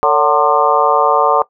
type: harmonic tone with a mistuned harmonic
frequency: 150 Hz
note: D3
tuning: 37 cents sharp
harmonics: 3 / 4 / 5 / 6 / 7 / 8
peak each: -16 / -16 / -16 / -16 / -16 / -16 dBFS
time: 0.03-1.42 s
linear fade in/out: 0 ms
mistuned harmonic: 4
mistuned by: -96 cents
effects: noise-tail reverb RT60 0.1 s tail -18 dB re dry